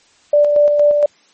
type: tone with tremolo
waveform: sine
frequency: 587.3 Hz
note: D5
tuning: in tune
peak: -7 dBFS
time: 0.33-1.06 s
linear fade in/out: 5 ms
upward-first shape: square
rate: 4.3 Hz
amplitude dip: 35%
effects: white hiss -52 dBFS RMS until 1.33 s + MP3 32 kbps